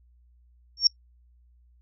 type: tone with exponential growth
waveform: sine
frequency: 5500 Hz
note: F8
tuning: 27 cents flat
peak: -11 dBFS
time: 0.77-0.87 s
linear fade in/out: 2 ms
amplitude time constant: 21 ms
effects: noise-tail reverb RT60 0.1 s tail -24 dB re dry + added 60 Hz sine -56 dBFS peak until 1.81 s